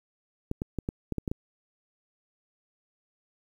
clicks, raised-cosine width 3 ms, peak -17 dBFS, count 8, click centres 0.514 / 0.619 / 0.787 / 0.889 / 1.123 / 1.183 / 1.278 / 1.315 s, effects 9-bit

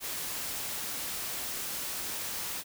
white noise, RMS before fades -36 dBFS, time 0-2.64 s, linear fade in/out 50 ms, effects none

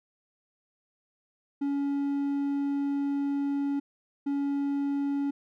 triangle tone pair in turn, 281.5 / 281.5 Hz, C#4 / C#4, +27 / +27 cents, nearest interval unison, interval 0 cents, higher neither, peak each -24 dBFS, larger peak neither, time 1.61-3.8 / 4.26-5.31 s, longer first, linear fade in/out 10 ms, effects none

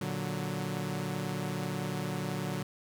sawtooth chord, Bb augmented, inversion none, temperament equal, 116.54 / 146.83 / 185 Hz, Bb2 / D3 / F#3, 0 / 0 / 0 cents, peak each -36 / -32 / -32 dBFS, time 0.01-2.63 s, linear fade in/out 5 ms, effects none

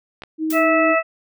clicks, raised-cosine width 0.3 ms, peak -19 dBFS, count 2, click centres 0.221 / 0.236 s
sine tone, 315.6 Hz, D#4, 25 cents sharp, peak -19 dBFS, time 0.38-0.96 s, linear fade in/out 50 ms
blue noise with exponential decay, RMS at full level -25 dBFS, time 0.5-0.72 s, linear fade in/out 5 ms, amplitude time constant 47 ms
harmonic tone, 653 Hz, E5, 17 cents flat, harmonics 1 / 2 / 3 / 4, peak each -17 / -20 / -22 / -23 dBFS, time 0.52-1.03 s, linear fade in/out 50 ms
effects none

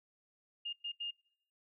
sine tone bursts at uneven times, 2828 Hz, F7, 21 cents sharp, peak -37 dBFS, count 3, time 0.65-0.73 / 0.84-0.92 / 1-1.11 s, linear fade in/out 10 ms, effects noise-tail reverb RT60 0.8 s tail -26 dB re dry

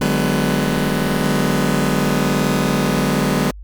sawtooth chord, G# half-diminished seventh, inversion second, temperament just, 149.51 / 186.89 / 207.7 / 249.2 Hz, D3 / F#3 / G#3 / B3, +31 / +18 / 0 / +16 cents, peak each -17 dBFS, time 0.01-3.51 s, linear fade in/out 5 ms, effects added 50 Hz sine -32 dBFS peak until 3.63 s + Opus 48 kbps

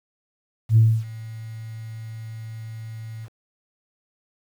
sine tone with ADSR envelope, 111.8 Hz, A2, 28 cents sharp, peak -9 dBFS, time 0.69-3.29 s, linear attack 76 ms, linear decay 270 ms, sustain -23 dB, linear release 51 ms, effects tanh soft clip ceiling -6 dBFS + 8-bit

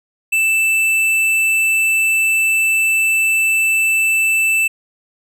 sine tone with tanh clipping, 2648 Hz, E7, 7 cents sharp, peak -14 dBFS, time 0.32-4.68 s, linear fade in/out 10 ms, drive 12 dB, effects none

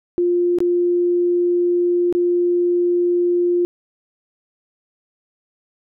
sine tone with dropouts, 351.2 Hz, F4, 10 cents sharp, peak -14 dBFS, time 0.18-3.65 s, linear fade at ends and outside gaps 0 ms, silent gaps 0.586-0.604 / 2.126-2.15 s, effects none

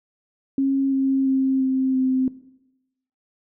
sine tone with pitch steps, 271.6 / 268.6 / 265.7 / 262.8 / 259.9 Hz, C#4 / C4 / C4 / C4 / C4, -35 / +46 / +27 / +8 / -11 cents, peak -17 dBFS, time 0.58-2.28 s, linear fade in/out 2 ms, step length 340 ms, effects noise-tail reverb RT60 0.9 s tail -18 dB re dry

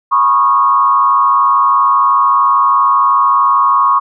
sine tone with frequency modulation, 1098 Hz, C#6, 17 cents flat, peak -7 dBFS, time 0.11-4 s, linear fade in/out 20 ms, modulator 113 Hz, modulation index 0.91, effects none

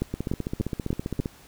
two click trains, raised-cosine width 3 ms, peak -12 / -15 dBFS, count 5 / 18, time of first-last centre 0.02-1.2 / 0.14-1.258 s, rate 3.39 / 15.2 Hz, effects pink hiss -52 dBFS RMS until 1.47 s

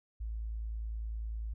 sine tone, 55 Hz, A1, in tune, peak -35 dBFS, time 0.2-1.54 s, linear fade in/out 10 ms, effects none

